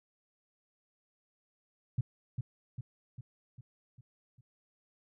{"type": "tone with echo", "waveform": "sine", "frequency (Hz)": 123.47, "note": "B2", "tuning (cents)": 0, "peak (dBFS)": -26, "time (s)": [1.98, 2.01], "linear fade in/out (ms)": 5, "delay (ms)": 400, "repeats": 6, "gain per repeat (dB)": -5, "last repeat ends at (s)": 4.41, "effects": []}